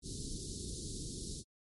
pink band-stop noise, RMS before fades -42 dBFS, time 0.02-1.44 s, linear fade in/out 50 ms, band 420 to 3900 Hz, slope 48 dB/octave, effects MP3 48 kbps

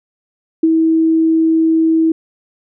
sine tone with ADSR envelope, 323.2 Hz, E4, 34 cents flat, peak -6 dBFS, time 0.63-2.12 s, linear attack 6 ms, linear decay 34 ms, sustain -3 dB, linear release 4 ms, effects none

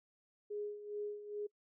sine tone with tremolo, 415.3 Hz, G#4, in tune, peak -37 dBFS, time 0.5-1.47 s, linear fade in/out 10 ms, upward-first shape sine, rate 2.4 Hz, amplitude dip 70%, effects noise-tail reverb RT60 0.1 s tail -25 dB re dry

